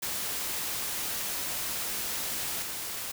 white noise with level steps, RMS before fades -33 / -36 dBFS, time 0.02-3.12 s, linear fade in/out 10 ms, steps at 2.62 s, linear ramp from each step 5 ms, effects none

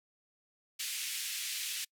pink band-pass noise, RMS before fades -38 dBFS, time 0.79-1.85 s, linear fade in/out 10 ms, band 2300 to 14000 Hz, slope 24 dB/octave, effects noise-tail reverb RT60 0.1 s tail -26 dB re dry

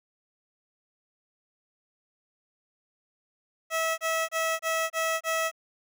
15% pulse tone bursts, 649 Hz, E5, 27 cents flat, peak -19 dBFS, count 6, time 3.7-5.515 s, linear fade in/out 50 ms, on 280 ms, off 27 ms, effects none

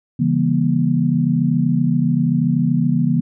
sine chord, C# diminished seventh, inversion none, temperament just, 138.59 / 166.31 / 199.57 / 239.5 Hz, C#3 / E3 / G3 / Bb3, 0 / +16 / +31 / +47 cents, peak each -20 / -18 / -24 / -18 dBFS, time 0.19-3.21 s, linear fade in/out 10 ms, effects none

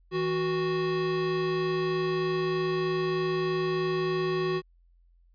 square tone pair together, 161.8 / 369.8 Hz, E3 / F#4, -32 / -1 cents, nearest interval octave + major second, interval 1431 cents, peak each -34 / -27 dBFS, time 0.11-4.62 s, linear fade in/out 50 ms, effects added 43 Hz sine -58 dBFS peak until 5.34 s + resampled to 11025 Hz

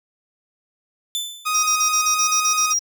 sawtooth tone with exponential decay, 3520 Hz, A7, in tune, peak -17 dBFS, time 1.15-1.66 s, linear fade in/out 0 ms, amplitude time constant 110 ms
sawtooth tone, 1249 Hz, D#6, 6 cents sharp, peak -16 dBFS, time 1.45-2.74 s, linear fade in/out 20 ms
triangle tone bursts, 5700 Hz, F8, 34 cents sharp, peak -16 dBFS, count 10, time 1.54-2.793 s, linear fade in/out 10 ms, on 92 ms, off 37 ms
effects none

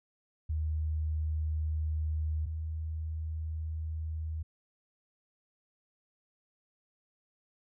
sine tone pair in turn, 77.78 / 79.14 Hz, D#2 / D#2, 0 / +30 cents, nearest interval unison, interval 30 cents, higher second, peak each -29 / -33 dBFS, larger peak first, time 0.49-2.46 / 2.46-4.43 s, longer neither, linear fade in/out 10 ms, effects none

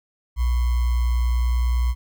sine tone with sample-and-hold, 60.3 Hz, B1, 41 cents flat, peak -17 dBFS, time 0.36-1.95 s, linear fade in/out 50 ms, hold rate 1050 Hz, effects none

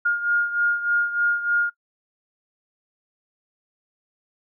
sine beating tone pair, 1418 / 1421.3 Hz, F6 / F6, +26 / +30 cents, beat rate 3.3 Hz, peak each -20 / -25 dBFS, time 0.05-1.7 s, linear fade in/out 10 ms, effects noise-tail reverb RT60 0.1 s tail -21 dB re dry

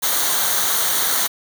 white noise with comb filter, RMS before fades -19 dBFS, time 0.02-1.28 s, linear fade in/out 20 ms, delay 0.39 ms, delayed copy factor -0.65, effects none

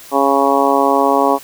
harmonic tone, 138.59 Hz, C#3, in tune, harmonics 2 / 3 / 4 / 5 / 6 / 7 / 8, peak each -18 / -18 / -18 / -18 / -18 / -18 / -18 dBFS, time 0.11-1.39 s, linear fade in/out 50 ms, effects white hiss -38 dBFS RMS until 1.43 s

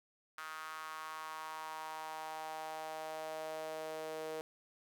sawtooth tone with high-pass filter sweep, 157.5 Hz, D#3, 21 cents sharp, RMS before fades -44 dBFS, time 0.38-4.41 s, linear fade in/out 0 ms, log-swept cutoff 1300 to 500 Hz, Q 4, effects none

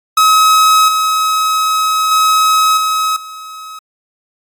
45% pulse tone with level steps, 1277 Hz, D#6, 45 cents sharp, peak -6 / -11 / -8 / -12 / -27 dBFS, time 0.17-3.79 s, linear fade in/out 5 ms, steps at 0.88 / 2.11 / 2.77 / 3.16 s, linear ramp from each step 5 ms, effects AAC 64 kbps

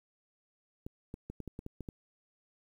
clicks, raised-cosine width 3 ms, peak -28 dBFS, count 9, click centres 0.865 / 1.141 / 1.3 / 1.403 / 1.477 / 1.591 / 1.664 / 1.807 / 1.888 s, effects 10-bit

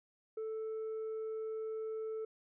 sine tone with tanh clipping, 440 Hz, A4, in tune, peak -38 dBFS, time 0.37-2.25 s, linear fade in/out 5 ms, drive 2 dB, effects none

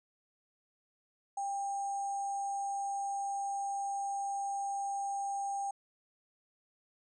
sine tone with sample-and-hold, 794 Hz, G5, 22 cents sharp, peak -33 dBFS, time 1.37-5.71 s, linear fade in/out 5 ms, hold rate 7350 Hz, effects resampled to 22050 Hz

